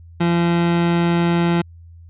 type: tone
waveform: 30% pulse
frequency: 171.1 Hz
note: F3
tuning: 35 cents flat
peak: -12 dBFS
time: 0.2-1.62 s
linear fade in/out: 10 ms
effects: added 84 Hz sine -39 dBFS peak until 2.09 s + resampled to 8000 Hz